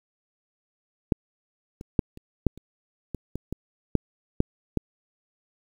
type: clicks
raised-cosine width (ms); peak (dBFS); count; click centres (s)
3; -6 / -25 / -6 / -29 / -6 / -30 / -18 / -18 / -17 / -6 / -6 / -10; 12; 1.122 / 1.811 / 1.992 / 2.174 / 2.467 / 2.576 / 3.147 / 3.356 / 3.526 / 3.953 / 4.404 / 4.773
effects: 8-bit